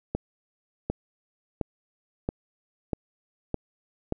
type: accelerating click train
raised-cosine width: 2 ms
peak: -13 dBFS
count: 7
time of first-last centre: 0.15-4.124 s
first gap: 750 ms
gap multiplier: 0.95
effects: none